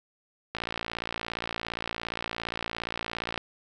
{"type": "click train", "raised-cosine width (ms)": 0.3, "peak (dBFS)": -15, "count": 163, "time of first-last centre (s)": [0.55, 3.377], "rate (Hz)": 57.3, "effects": []}